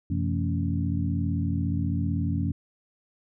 sine tone cluster, 90.7 / 128.4 / 169.6 / 224.5 / 280.6 Hz, F#2 / C3 / E3 / A3 / C#4, -34 / -32 / +50 / +35 / +21 cents, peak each -27 / -33 / -30 / -33 / -32 dBFS, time 0.1-2.52 s, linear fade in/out 5 ms, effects none

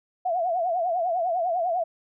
sine tone with vibrato, 699 Hz, F5, 1 cent sharp, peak -22 dBFS, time 0.25-1.84 s, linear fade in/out 10 ms, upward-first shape triangle, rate 10 Hz, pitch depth 140 cents each way, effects none

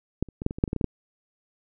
clicks, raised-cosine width 3 ms, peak -11 / -30 / -19 / -9 / -20 / -22 / -6 / -20 / -13 / -15 / -13 / -10 dBFS, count 12, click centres 0.226 / 0.287 / 0.419 / 0.464 / 0.509 / 0.585 / 0.639 / 0.678 / 0.731 / 0.763 / 0.812 / 0.843 s, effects none

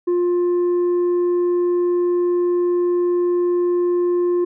sine tone with tanh clipping, 352.5 Hz, F4, 16 cents sharp, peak -16 dBFS, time 0.07-4.45 s, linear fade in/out 10 ms, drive 3 dB, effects none

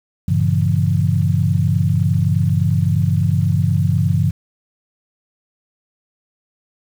sine chord, G diminished seventh, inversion none, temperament just, 98 / 117.6 / 141.12 / 169.34 Hz, G2 / Bb2 / Db3 / Fb3, 0 / +16 / +31 / +47 cents, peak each -17 / -22 / -18 / -19 dBFS, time 0.28-4.31 s, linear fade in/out 5 ms, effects 7-bit

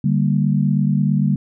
sine chord, G minor, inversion second, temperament equal, 146.83 / 196 / 233.1 Hz, D3 / G3 / Bb3, 0 / 0 / 0 cents, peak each -17 / -18 / -22 dBFS, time 0.04-1.36 s, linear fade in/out 5 ms, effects none

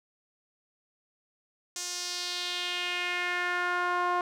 sawtooth tone with band-pass filter sweep, 355.6 Hz, F4, 31 cents sharp, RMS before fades -31 dBFS, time 1.76-4.21 s, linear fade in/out 2 ms, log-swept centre 6600 to 970 Hz, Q 2.4, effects none

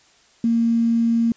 sine tone with quantisation, 231.1 Hz, A#3, 15 cents flat, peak -15 dBFS, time 0.44-1.32 s, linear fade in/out 2 ms, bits 7, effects white hiss -55 dBFS RMS until 1.36 s + resampled to 16000 Hz

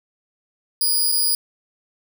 10% pulse tone with dropouts, 4907 Hz, D#8, 25 cents flat, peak -10 dBFS, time 0.81-1.35 s, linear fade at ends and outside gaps 2 ms, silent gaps 1.118-1.122 s, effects none

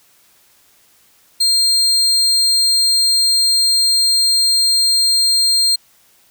35% pulse tone, 4200 Hz, C8, 6 cents sharp, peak -10 dBFS, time 1.4-5.76 s, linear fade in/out 10 ms, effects white hiss -53 dBFS RMS until 6.3 s

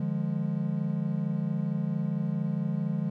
triangle chord, D diminished, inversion none, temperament equal with one note detuned, 150.18 / 174.61 / 207.7 Hz, D3 / F3 / Ab3, +39 / 0 / 0 cents, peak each -29 / -29 / -30 dBFS, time 0-3.1 s, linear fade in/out 5 ms, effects none

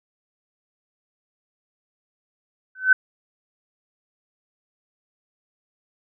sine tone with exponential growth, 1520 Hz, F#6, 46 cents sharp, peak -7 dBFS, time 2.75-2.93 s, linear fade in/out 5 ms, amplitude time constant 38 ms, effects none

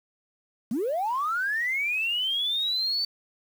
triangle linear sweep, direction up, 200 to 4563 Hz, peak -21 dBFS, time 0.71-3.05 s, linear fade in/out 5 ms, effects tanh soft clip ceiling -22 dBFS + 8-bit

